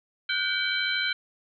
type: tone cluster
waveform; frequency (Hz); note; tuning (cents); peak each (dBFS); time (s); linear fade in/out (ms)
sine; 1457 / 1550 / 2292 / 3122 / 4017; F#6 / G6 / D7 / G7 / B7; -27 / -20 / -43 / -8 / +29; -31; 0.29-1.13; 5
effects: none